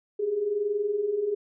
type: tone pair together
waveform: sine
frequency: 394.3 / 415.3 Hz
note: G4 / G#4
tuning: +10 / 0 cents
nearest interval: minor second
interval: 90 cents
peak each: -32 / -25 dBFS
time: 0.19-1.35 s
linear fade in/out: 10 ms
effects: none